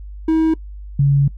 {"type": "tone pair in turn", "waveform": ["triangle", "sine"], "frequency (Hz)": [320, 140.34], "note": ["D#4", "C#3"], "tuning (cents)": [49, 22], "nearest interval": "octave + major second", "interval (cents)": 1427, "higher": "first", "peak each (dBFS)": -10, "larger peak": "neither", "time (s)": [[0.28, 0.54], [0.99, 1.28]], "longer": "second", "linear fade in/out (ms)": 5, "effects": ["noise-tail reverb RT60 0.1 s tail -23 dB re dry", "added 50 Hz sine -30 dBFS peak until 1.37 s"]}